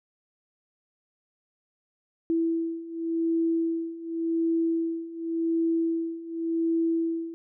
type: beating tone pair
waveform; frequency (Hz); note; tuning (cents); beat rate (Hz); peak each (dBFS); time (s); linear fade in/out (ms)
sine; 329.6 / 330.49; E4 / E4; 0 / +5; 0.89; -29 / -26; 2.3-7.34; 0
effects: none